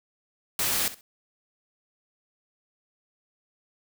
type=noise with echo; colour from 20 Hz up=white; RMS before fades=-26 dBFS; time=0.59-0.88 s; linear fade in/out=2 ms; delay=65 ms; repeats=2; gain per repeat=-15 dB; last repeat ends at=1.01 s; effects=none